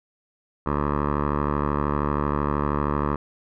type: tone with low-pass filter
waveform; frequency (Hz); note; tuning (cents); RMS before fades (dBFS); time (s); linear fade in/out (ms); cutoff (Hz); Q
10% pulse; 72.9; D2; -12; -24; 0.66-3.16; 5; 1200; 3
effects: none